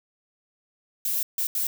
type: noise bursts at uneven times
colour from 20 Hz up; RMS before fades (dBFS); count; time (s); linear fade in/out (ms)
violet; -26; 3; 1.05-1.23 / 1.38-1.47 / 1.55-1.67; 2
effects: none